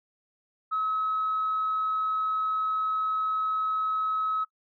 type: tone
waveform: sine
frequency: 1284 Hz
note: E6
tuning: 46 cents flat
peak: -24 dBFS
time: 0.71-4.45 s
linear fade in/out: 20 ms
effects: noise-tail reverb RT60 0.1 s tail -23 dB re dry + tanh soft clip ceiling -20 dBFS